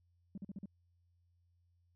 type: tone bursts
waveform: sine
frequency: 196.1 Hz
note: G3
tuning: 1 cent sharp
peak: -40 dBFS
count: 5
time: 0.35-0.657 s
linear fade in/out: 2 ms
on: 27 ms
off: 43 ms
effects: tanh soft clip ceiling -38 dBFS + added 87 Hz sine -70 dBFS peak until 1.95 s